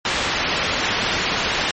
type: low-pass noise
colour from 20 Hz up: white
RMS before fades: -22 dBFS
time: 0.05-1.71 s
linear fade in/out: 2 ms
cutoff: 3300 Hz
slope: 12 dB/octave
effects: MP3 32 kbps